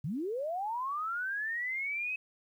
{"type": "linear sweep", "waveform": "sine", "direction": "up", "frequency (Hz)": [123.47, 2570], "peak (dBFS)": -32, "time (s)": [0.04, 2.16], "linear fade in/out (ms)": 5, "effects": ["11-bit"]}